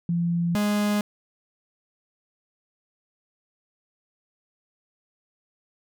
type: tone pair in turn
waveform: sine / 45% pulse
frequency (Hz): 171 / 207.5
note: F3 / G#3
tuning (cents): -36 / -1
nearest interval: minor third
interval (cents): 335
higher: second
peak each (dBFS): -21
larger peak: neither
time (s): 0.09-0.55 / 0.55-1.01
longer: neither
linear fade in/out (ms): 2
effects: none